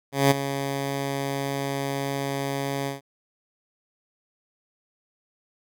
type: tone with ADSR envelope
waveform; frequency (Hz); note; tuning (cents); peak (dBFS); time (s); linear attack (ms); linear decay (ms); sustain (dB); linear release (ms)
10% pulse; 138.59; C#3; 0; -6; 0.12-3.01; 190; 15; -12; 140
effects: none